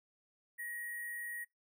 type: tone with sample-and-hold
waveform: sine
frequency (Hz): 1894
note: A#6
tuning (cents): +27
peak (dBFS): -40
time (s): 0.58-1.45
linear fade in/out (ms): 20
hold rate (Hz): 11025
effects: noise-tail reverb RT60 0.2 s tail -25 dB re dry